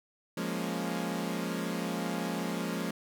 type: chord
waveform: sawtooth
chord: Bb minor seventh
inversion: second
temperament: equal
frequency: 174.61 / 207.7 / 233.1 / 277.2 Hz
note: F3 / Ab3 / Bb3 / Db4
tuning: 0 / 0 / 0 / 0 cents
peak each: -32 / -33 / -34 / -35 dBFS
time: 0.37-2.91 s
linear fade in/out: 5 ms
effects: none